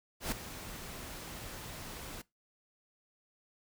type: noise with ADSR envelope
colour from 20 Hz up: pink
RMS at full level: -33 dBFS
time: 0.2-2.22 s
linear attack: 120 ms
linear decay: 5 ms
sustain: -12 dB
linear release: 10 ms
effects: noise-tail reverb RT60 0.2 s tail -21 dB re dry